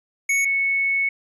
square / sine tone pair in turn, 2217 / 2208 Hz, C#7 / C#7, 0 / -7 cents, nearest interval unison, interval 7 cents, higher first, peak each -18 / -18 dBFS, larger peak neither, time 0.29-0.45 / 0.45-1.09 s, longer second, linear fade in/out 5 ms, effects resampled to 24000 Hz

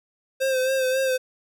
square tone with vibrato, 523.3 Hz, C5, in tune, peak -21 dBFS, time 0.4-1.18 s, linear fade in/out 20 ms, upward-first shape sine, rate 3.7 Hz, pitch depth 38 cents each way, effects none

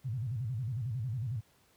sine tone with vibrato, 118.8 Hz, A#2, 33 cents sharp, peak -32 dBFS, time 0.04-1.41 s, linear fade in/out 20 ms, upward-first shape square, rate 11 Hz, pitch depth 180 cents each way, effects pink hiss -67 dBFS RMS until 1.76 s + high-pass 60 Hz 12 dB/octave

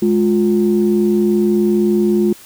sine tone pair together, 210 / 353.2 Hz, G#3 / F4, +19 / +20 cents, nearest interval major sixth, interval 901 cents, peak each -13 dBFS, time 0.02-2.33 s, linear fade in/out 5 ms, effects tanh soft clip ceiling -4 dBFS + white hiss -41 dBFS RMS until 2.45 s

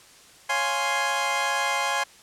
20% pulse chord, Db major seventh, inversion none, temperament equal, 554.4 / 698.5 / 830.6 / 1046.5 Hz, Db5 / F5 / Ab5 / C6, 0 / 0 / 0 / 0 cents, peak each -27 / -27 / -22 / -22 dBFS, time 0.49-2.04 s, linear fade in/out 10 ms, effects white hiss -51 dBFS RMS until 2.22 s + low-pass 9000 Hz 12 dB/octave

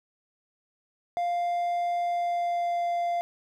triangle tone with pitch glide, 698.5 to 693.7 Hz, F5 to F5, 0 to -12 cents, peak -23 dBFS, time 1.17-3.21 s, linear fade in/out 0 ms, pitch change -12 cents, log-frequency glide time 2.01-2.86 s, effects none

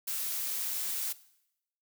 blue noise, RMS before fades -34 dBFS, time 0.07-1.13 s, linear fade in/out 10 ms, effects noise-tail reverb RT60 0.8 s tail -18 dB re dry

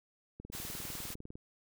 click train, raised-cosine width 3 ms, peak -33 dBFS, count 20, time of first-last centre 0.4-1.355 s, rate 19.9 Hz
white noise, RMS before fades -43 dBFS, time 0.52-1.15 s, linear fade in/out 20 ms
effects none

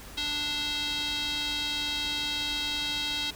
square tone with band-pass filter, 293.7 Hz, D4, in tune, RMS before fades -31 dBFS, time 0.17-3.31 s, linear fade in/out 10 ms, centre 3700 Hz, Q 3.7, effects added 50 Hz sine -48 dBFS peak until 3.35 s + pink hiss -46 dBFS RMS until 3.35 s

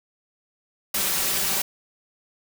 white noise with comb filter, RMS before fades -24 dBFS, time 0.94-1.62 s, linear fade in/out 5 ms, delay 5.2 ms, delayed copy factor +0.55, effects none

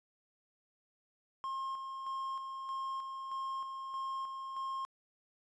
triangle tone with tremolo, 1069 Hz, C6, 37 cents sharp, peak -34 dBFS, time 1.44-4.85 s, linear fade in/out 0 ms, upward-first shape square, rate 1.6 Hz, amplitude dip 40%, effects resampled to 22050 Hz

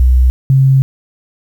sine tone pair in turn, 63 / 134.11 Hz, B1 / C3, +35 / +43 cents, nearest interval octave + minor second, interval 1308 cents, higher second, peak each -5 dBFS, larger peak neither, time 0-0.3 / 0.5-0.82 s, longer second, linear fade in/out 0 ms, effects 7-bit

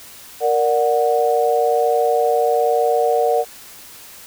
sine chord, Bb augmented, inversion none, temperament equal with one note detuned, 466.2 / 587.3 / 735.7 Hz, Bb4 / D5 / F#5, 0 / 0 / -10 cents, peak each -17 / -20 / -18 dBFS, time 0.4-3.45 s, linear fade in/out 50 ms, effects white hiss -40 dBFS RMS until 4.26 s

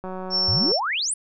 click train, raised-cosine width 1 ms, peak -20 dBFS, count 127, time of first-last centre 0.04-0.717 s, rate 186 Hz
sine tone, 5420 Hz, E8, 47 cents sharp, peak -19 dBFS, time 0.3-0.8 s, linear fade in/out 50 ms
sine exponential sweep, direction up, 77.78 to 10140 Hz, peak -22 dBFS, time 0.48-1.14 s, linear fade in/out 5 ms
effects none

